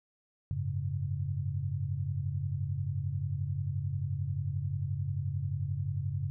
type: chord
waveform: sine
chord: F# suspended second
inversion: none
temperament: equal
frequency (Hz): 92.5 / 103.83 / 138.59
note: F#2 / G#2 / C#3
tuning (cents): 0 / 0 / 0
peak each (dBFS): -35 / -36 / -34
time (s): 0.51-6.3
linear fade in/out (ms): 0
effects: none